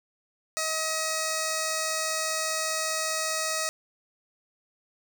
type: tone with notch filter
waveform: 5% pulse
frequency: 635 Hz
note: D#5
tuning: 35 cents sharp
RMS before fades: -29 dBFS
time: 0.57-3.69 s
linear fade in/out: 0 ms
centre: 3200 Hz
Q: 1.8
effects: none